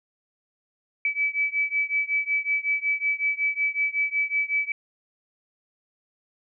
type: beating tone pair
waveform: sine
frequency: 2295 / 2300.4 Hz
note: D7 / D7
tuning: -40 / -36 cents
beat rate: 5.4 Hz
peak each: -25 / -26 dBFS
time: 1.05-4.72 s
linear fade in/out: 2 ms
effects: none